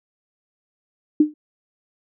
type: tone with exponential decay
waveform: sine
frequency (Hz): 302.3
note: D#4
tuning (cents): -50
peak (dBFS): -7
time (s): 1.2-1.34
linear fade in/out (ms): 5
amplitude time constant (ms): 29
effects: none

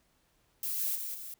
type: noise with level steps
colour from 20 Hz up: violet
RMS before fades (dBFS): -34 / -32 / -38 / -43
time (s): 0.63-1.34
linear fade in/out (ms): 2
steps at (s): 0.78 / 0.95 / 1.14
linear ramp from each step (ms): 10
effects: pink hiss -71 dBFS RMS until 1.39 s

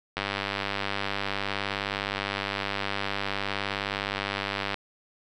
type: click train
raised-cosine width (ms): 0.3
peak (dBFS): -12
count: 456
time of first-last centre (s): 0.17-4.743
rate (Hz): 99.5
effects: none

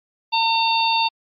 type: harmonic tone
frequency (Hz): 908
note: A#5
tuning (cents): -46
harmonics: 1 / 3 / 4 / 5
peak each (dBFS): -18 / -23 / -24 / -25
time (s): 0.32-1.09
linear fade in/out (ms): 20
effects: MP3 48 kbps

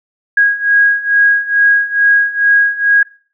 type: beating tone pair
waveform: sine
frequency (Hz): 1643 / 1645.3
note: G#6 / G#6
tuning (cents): -19 / -17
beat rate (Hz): 2.3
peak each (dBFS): -13 / -10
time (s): 0.37-3.03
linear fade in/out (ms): 5
effects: noise-tail reverb RT60 0.4 s tail -20 dB re dry

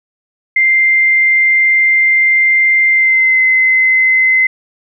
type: tone with pitch glide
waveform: sine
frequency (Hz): 2093 to 2053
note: C7 to C7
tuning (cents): 0 to -33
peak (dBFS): -7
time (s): 0.56-4.47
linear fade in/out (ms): 5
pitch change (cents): -33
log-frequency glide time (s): 2.9-3.41
effects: none

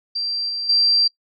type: tone with level steps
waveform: sine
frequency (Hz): 4712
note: D8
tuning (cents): +5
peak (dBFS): -21 / -23 / -13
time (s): 0.15-1.08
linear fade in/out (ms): 10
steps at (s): 0.49 / 0.69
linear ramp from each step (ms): 5
effects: noise-tail reverb RT60 0.1 s tail -22 dB re dry

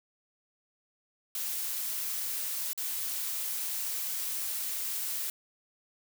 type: noise with dropouts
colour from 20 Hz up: blue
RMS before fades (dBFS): -34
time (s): 1.35-5.3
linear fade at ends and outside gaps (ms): 2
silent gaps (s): 2.732-2.776
effects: none

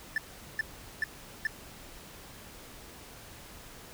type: tone bursts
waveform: triangle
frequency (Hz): 1760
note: A6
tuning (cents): 0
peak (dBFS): -24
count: 4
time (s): 0.16-1.47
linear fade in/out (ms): 2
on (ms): 20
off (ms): 410
effects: pink hiss -49 dBFS RMS until 3.93 s

